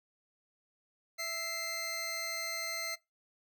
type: tone pair together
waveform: 20% pulse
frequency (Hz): 659 / 2090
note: E5 / C7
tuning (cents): -1 / -2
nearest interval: octave + minor sixth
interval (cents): 1999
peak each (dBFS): -37 / -31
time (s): 1.18-2.96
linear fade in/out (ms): 20
effects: noise-tail reverb RT60 0.2 s tail -21 dB re dry